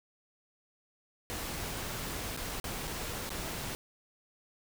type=noise with dropouts; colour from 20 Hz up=pink; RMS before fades=-38 dBFS; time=1.3-3.75 s; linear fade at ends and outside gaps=0 ms; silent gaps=2.365-2.374 / 2.599-2.642 / 2.872-2.876 / 3.293-3.304 s; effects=none